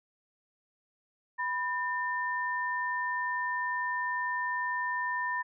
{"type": "tone pair together", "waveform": "sine", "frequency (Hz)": [988.9, 1800], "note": ["B5", "A6"], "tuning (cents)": [2, 39], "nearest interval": "minor seventh", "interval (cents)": 1037, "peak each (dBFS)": [-32, -32], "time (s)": [1.38, 5.43], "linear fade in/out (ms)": 20, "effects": []}